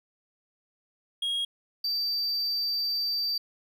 triangle tone pair in turn, 3278 / 4653 Hz, G#7 / D8, -23 / -17 cents, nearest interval tritone, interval 606 cents, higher second, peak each -25 dBFS, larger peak neither, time 1.22-1.45 / 1.84-3.38 s, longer second, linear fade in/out 5 ms, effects none

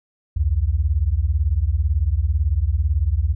sine beating tone pair, 65.41 / 83.41 Hz, C2 / E2, 0 / +21 cents, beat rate 18 Hz, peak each -19 dBFS, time 0.36-3.35 s, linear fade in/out 10 ms, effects none

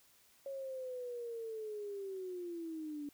sine linear sweep, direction down, 552 to 285.5 Hz, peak -40 dBFS, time 0.46-3.09 s, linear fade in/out 2 ms, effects white hiss -67 dBFS RMS until 3.13 s

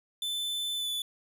45% pulse tone with pitch glide, 3520 to 3476 Hz, A7 to A7, 0 to -22 cents, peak -30 dBFS, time 0.22-1.02 s, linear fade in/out 2 ms, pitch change -22 cents, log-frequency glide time 0.75-0.89 s, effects none

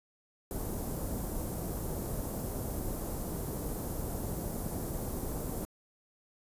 pink band-stop noise, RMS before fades -36 dBFS, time 0.51-5.65 s, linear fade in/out 0 ms, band 630 to 12000 Hz, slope 12 dB/octave, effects resampled to 32000 Hz

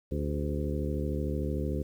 harmonic tone with a mistuned harmonic, 73.3 Hz, D2, 3 cents flat, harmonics 1 / 2 / 3 / 4 / 5 / 6 / 7, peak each -32 / -35 / -37 / -38 / -39 / -40 / -40 dBFS, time 0.11-1.83 s, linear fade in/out 10 ms, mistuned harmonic 6, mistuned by -54 cents, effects 10-bit

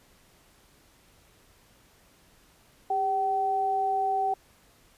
sine tone pair together, 401.1 / 766 Hz, G4 / G5, +40 / -40 cents, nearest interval major seventh, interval 1120 cents, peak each -33 / -24 dBFS, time 2.9-4.34 s, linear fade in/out 5 ms, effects pink hiss -60 dBFS RMS until 4.97 s + resampled to 32000 Hz

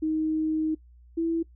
sine tone pair in turn, 313.6 / 330.5 Hz, D#4 / E4, +14 / +5 cents, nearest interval minor second, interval 91 cents, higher second, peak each -23 dBFS, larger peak neither, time 0.02-0.75 / 1.17-1.43 s, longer first, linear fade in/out 10 ms, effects noise-tail reverb RT60 0.1 s tail -21 dB re dry + added 60 Hz sine -50 dBFS peak until 1.55 s

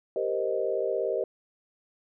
sine chord, C minor seventh, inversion second, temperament equal, 392 / 466.2 / 523.3 / 622.3 Hz, G4 / Bb4 / C5 / Eb5, 0 / 0 / 0 / 0 cents, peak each -31 dBFS, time 0.16-1.24 s, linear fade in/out 2 ms, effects none

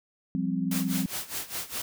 sine chord, F suspended second, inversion none, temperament equal, 174.61 / 196 / 261.6 Hz, F3 / G3 / C4, 0 / 0 / 0 cents, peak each -30 dBFS, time 0.35-1.06 s, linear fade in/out 0 ms
white noise with tremolo, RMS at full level -32 dBFS, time 0.71-1.82 s, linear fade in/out 5 ms, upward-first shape sine, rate 4.9 Hz, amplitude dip 85%
effects none

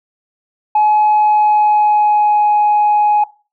sine tone with pitch glide, 848 to 837.3 Hz, G#5 to G#5, +36 to +14 cents, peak -7 dBFS, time 0.75-3.24 s, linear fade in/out 5 ms, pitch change -22 cents, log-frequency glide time 1.1-2.47 s, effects noise-tail reverb RT60 0.3 s tail -18 dB re dry + tanh soft clip ceiling -6 dBFS

